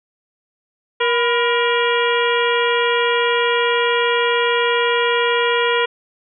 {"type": "harmonic tone with a mistuned harmonic", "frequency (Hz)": 473.3, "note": "A#4", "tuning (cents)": 26, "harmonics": [1, 2, 3, 4, 5, 6, 7], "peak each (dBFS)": [-18, -21, -23, -24, -25, -26, -26], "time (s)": [1, 5.86], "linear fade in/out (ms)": 10, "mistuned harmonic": 2, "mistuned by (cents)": 80, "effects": []}